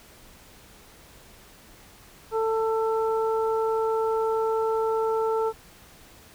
harmonic tone, 444.8 Hz, A4, 19 cents sharp, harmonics 1 / 2 / 3, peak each -23 / -29 / -33 dBFS, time 2.31-5.53 s, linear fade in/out 50 ms, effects pink hiss -51 dBFS RMS until 6.34 s

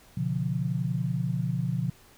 sine chord, B diminished, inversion none, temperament equal with one note detuned, 123.47 / 143.81 / 174.61 Hz, B2 / D3 / F3, 0 / -36 / 0 cents, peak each -30 dBFS, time 0.17-1.9 s, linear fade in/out 5 ms, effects pink hiss -56 dBFS RMS until 2.17 s

